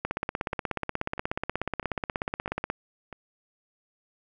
two click trains, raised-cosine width 0.5 ms, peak -24 / -13 dBFS, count 5 / 45, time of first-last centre 0.53-3.127 / 0.05-2.701 s, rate 1.54 / 16.6 Hz, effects none

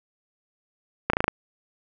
slowing click train, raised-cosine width 0.5 ms, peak -5 dBFS, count 6, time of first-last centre 1.1-1.281 s, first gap 34 ms, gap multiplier 1.03, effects none

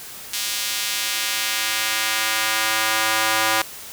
square tone with high-pass filter sweep, 110 Hz, A2, in tune, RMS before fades -22 dBFS, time 0.33-3.62 s, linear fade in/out 5 ms, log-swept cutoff 3800 to 970 Hz, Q 0.82, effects white hiss -37 dBFS RMS until 3.92 s

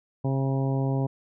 harmonic tone with a mistuned harmonic, 134.8 Hz, C#3, 48 cents flat, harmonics 1 / 2 / 3 / 4 / 5 / 6 / 7, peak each -24 / -30 / -34 / -36 / -38 / -40 / -41 dBFS, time 0.24-1.07 s, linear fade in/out 10 ms, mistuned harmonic 7, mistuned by +26 cents, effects none

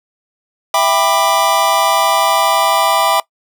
square chord, E minor seventh, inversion none, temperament just, 659.3 / 791.1 / 988.9 / 1186.7 Hz, E5 / G5 / B5 / D6, 0 / +16 / +2 / +18 cents, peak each -17 dBFS, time 0.74-3.2 s, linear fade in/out 2 ms, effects noise-tail reverb RT60 0.1 s tail -21 dB re dry

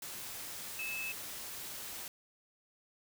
sine tone in noise, 2608 Hz, E7, 19 cents flat, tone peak -37 dBFS, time 0.79-1.12 s, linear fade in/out 2 ms, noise white, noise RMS -44 dBFS, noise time 0.02-2.08 s, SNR +4 dB, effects none

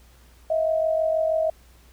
sine tone pair together, 638 / 684.3 Hz, D#5 / F5, +43 / -35 cents, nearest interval minor second, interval 122 cents, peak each -20 / -28 dBFS, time 0.5-1.5 s, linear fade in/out 5 ms, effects added 60 Hz sine -51 dBFS peak until 1.92 s + pink hiss -57 dBFS RMS until 1.92 s

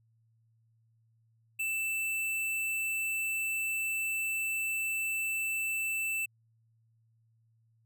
square tone, 2653 Hz, E7, 10 cents sharp, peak -31 dBFS, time 1.59-6.26 s, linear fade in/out 10 ms, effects added 113 Hz sine -66 dBFS peak until 7.85 s

